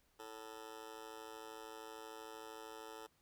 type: tone with amplitude modulation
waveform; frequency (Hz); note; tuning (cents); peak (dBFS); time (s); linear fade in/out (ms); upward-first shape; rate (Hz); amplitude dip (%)
20% pulse; 440; A4; 0; -40; 0.19-3.07; 10; sine; 113; 100
effects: pink hiss -75 dBFS RMS until 3.21 s